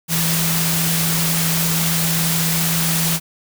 sine tone in noise, 164.81 Hz, E3, in tune, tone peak -20 dBFS, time 0.08-3.2 s, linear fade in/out 50 ms, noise white, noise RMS -20 dBFS, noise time 0.08-3.2 s, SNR -3 dB, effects none

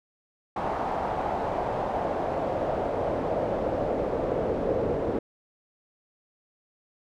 brown noise with band-pass filter sweep, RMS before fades -28 dBFS, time 0.56-5.19 s, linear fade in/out 5 ms, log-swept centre 830 to 470 Hz, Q 2.6, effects none

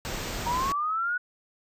pink band-stop noise, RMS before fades -33 dBFS, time 0.05-0.72 s, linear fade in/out 0 ms, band 8500 to 13000 Hz, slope 96 dB/octave
sine linear sweep, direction up, 932.3 to 1482 Hz, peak -25 dBFS, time 0.46-1.18 s, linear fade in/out 10 ms
effects resampled to 32000 Hz

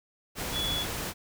sine tone in noise, 3400 Hz, G#7, 40 cents sharp, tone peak -29 dBFS, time 0.52-0.86 s, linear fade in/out 50 ms, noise pink, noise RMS -34 dBFS, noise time 0.35-1.14 s, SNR +2 dB, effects none

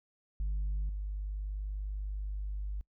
sine tone with level steps, 50.2 Hz, G1, 42 cents sharp, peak -28 / -33 dBFS, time 0.4-2.81 s, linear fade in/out 0 ms, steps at 0.89 s, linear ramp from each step 2 ms, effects noise-tail reverb RT60 0.1 s tail -26 dB re dry + tanh soft clip ceiling -29 dBFS

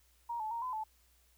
sine tone with pitch steps, 941 / 867 / 931 / 1013 / 870 Hz, A#5 / A5 / A#5 / B5 / A5, +16 / -26 / -2 / +44 / -20 cents, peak -35 dBFS, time 0.29-0.84 s, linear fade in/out 10 ms, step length 110 ms, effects added 60 Hz sine -68 dBFS peak until 1.37 s + white hiss -70 dBFS RMS until 1.37 s

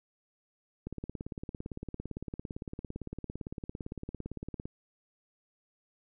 click train, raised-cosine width 3 ms, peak -25 dBFS, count 68, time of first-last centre 0.87-4.655 s, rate 17.7 Hz, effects none

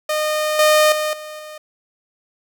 sawtooth tone with level steps, 612 Hz, D#5, 29 cents flat, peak -14 / -7 / -15 / -27 / -29 dBFS, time 0.09-1.58 s, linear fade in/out 5 ms, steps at 0.59 / 0.92 / 1.13 / 1.39 s, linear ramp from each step 2 ms, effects none

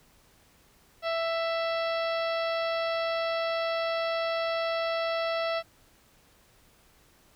harmonic tone with a mistuned harmonic, 662 Hz, E5, 7 cents sharp, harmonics 1 / 2 / 3 / 4 / 5 / 6 / 7 / 8, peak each -28 / -34 / -38 / -40 / -42 / -44 / -45 / -46 dBFS, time 1.02-5.63 s, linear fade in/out 50 ms, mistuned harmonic 7, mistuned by -53 cents, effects pink hiss -61 dBFS RMS until 7.35 s

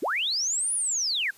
sine linear two-way sweep, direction up then down, 203.7 to 9956 to 1464 Hz, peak -24 dBFS, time 0.02-1.31 s, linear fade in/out 10 ms, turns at 0.74 s, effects white hiss -54 dBFS RMS until 1.37 s + resampled to 32000 Hz

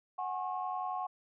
sine chord, F# suspended second, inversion none, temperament equal with one note detuned, 740 / 830.6 / 1085.3 Hz, F#5 / G#5 / C#6, 0 / 0 / -37 cents, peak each -36 / -40 / -38 dBFS, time 0.18-1.07 s, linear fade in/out 10 ms, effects tanh soft clip ceiling -24 dBFS

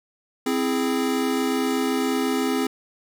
square chord, C augmented, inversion none, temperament equal, 261.6 / 329.6 / 415.3 Hz, C4 / E4 / G#4, 0 / 0 / 0 cents, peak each -24 / -29 / -27 dBFS, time 0.46-2.67 s, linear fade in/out 5 ms, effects none

